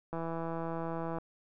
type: click train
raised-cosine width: 1 ms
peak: -24 dBFS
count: 175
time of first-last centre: 0.13-1.185 s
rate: 165 Hz
effects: none